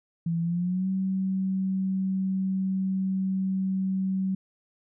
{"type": "tone with pitch glide", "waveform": "sine", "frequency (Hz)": [167.5, 190.2], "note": ["E3", "F#3"], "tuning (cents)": [28, 48], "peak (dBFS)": -24, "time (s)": [0.26, 4.35], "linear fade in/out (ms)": 5, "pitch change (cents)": 220, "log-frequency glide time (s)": [0.42, 0.88], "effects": []}